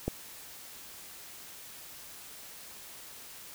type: click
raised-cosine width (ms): 2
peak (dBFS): -16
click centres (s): 0.08
effects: white hiss -48 dBFS RMS until 3.54 s